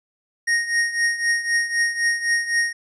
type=tone with tremolo; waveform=square; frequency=1864.7 Hz; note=A#6; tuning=in tune; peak=-16 dBFS; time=0.47-2.73 s; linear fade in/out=10 ms; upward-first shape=triangle; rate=3.9 Hz; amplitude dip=80%; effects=resampled to 22050 Hz